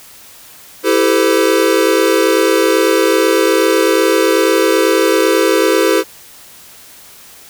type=chord; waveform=square; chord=A minor seventh; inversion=second; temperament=equal with one note detuned; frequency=329.6 / 392 / 440 / 510.1 Hz; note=E4 / G4 / A4 / C5; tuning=0 / 0 / 0 / -44 cents; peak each=-16 dBFS; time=0.83-6.04 s; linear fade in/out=50 ms; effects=white hiss -39 dBFS RMS until 7.49 s